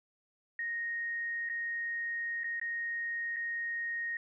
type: tone with dropouts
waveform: sine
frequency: 1864.7 Hz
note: A#6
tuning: in tune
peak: -33 dBFS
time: 0.59-4.17 s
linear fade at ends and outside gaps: 2 ms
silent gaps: 1.49-1.497 / 2.435-2.442 / 2.598-2.614 / 3.362-3.366 s
effects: none